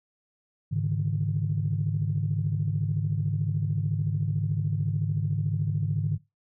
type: chord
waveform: sine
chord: Ab suspended fourth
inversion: none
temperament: equal with one note detuned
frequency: 103.83 / 141.91 / 155.56 Hz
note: Ab2 / Db3 / Eb3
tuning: 0 / +41 / 0 cents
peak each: -28 dBFS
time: 0.71-6.18 s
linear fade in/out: 20 ms
effects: noise-tail reverb RT60 0.2 s tail -18 dB re dry + tanh soft clip ceiling -15 dBFS